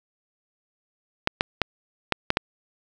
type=clicks; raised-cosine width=0.3 ms; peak=-3 dBFS; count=6; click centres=1.274 / 1.409 / 1.617 / 2.123 / 2.304 / 2.371 s; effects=none